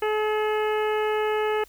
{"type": "harmonic tone with a mistuned harmonic", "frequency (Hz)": 427.7, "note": "A4", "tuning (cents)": -49, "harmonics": [1, 2, 3, 4, 5, 6, 7], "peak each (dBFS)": [-23, -29, -33, -35, -37, -39, -40], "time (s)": [0.02, 1.64], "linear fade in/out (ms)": 5, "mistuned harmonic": 7, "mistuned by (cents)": -28, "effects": ["added 50 Hz sine -55 dBFS peak until 1.68 s", "white hiss -55 dBFS RMS until 1.68 s"]}